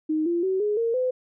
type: tone with pitch steps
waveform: sine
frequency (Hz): 311.1 / 343.2 / 378.6 / 417.7 / 460.8 / 508.3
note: D#4 / F4 / F#4 / G#4 / A#4 / B4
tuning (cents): 0 / -30 / +40 / +10 / -20 / +50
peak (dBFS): -21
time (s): 0.09-1.11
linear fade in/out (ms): 10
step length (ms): 170
effects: none